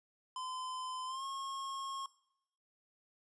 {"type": "tone with pitch glide", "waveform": "square", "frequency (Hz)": [1024, 1084.3], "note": ["C6", "C#6"], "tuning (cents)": [-38, -39], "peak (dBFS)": -40, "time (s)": [0.36, 2.06], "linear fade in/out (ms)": 2, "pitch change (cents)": 99, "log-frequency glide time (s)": [1.06, 1.24], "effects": ["noise-tail reverb RT60 0.8 s tail -19 dB re dry", "resampled to 22050 Hz"]}